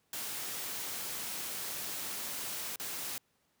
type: noise with dropouts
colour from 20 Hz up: white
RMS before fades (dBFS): -39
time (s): 0.13-3.18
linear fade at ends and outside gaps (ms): 1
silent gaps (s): 2.759-2.798
effects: pink hiss -74 dBFS RMS until 3.6 s + high-pass 100 Hz 12 dB/octave